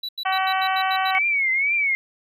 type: tone bursts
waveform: triangle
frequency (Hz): 3944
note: B7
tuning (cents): -3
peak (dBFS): -25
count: 8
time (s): 0.03-1.11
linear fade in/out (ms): 5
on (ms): 58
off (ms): 88
type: harmonic tone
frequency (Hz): 379.6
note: F#4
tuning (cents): +44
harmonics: 2 / 3 / 4 / 5 / 6 / 7 / 8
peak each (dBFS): -22 / -26 / -28 / -30 / -32 / -33 / -34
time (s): 0.25-1.19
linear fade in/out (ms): 10
type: tone with vibrato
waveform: sine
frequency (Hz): 2217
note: C#7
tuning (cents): 0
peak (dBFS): -18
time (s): 1.15-1.95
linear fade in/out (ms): 0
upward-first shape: triangle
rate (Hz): 2.1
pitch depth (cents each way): 140
effects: none